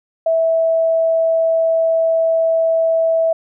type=tone; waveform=sine; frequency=654 Hz; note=E5; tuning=14 cents flat; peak=-12 dBFS; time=0.26-3.33 s; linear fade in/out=5 ms; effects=none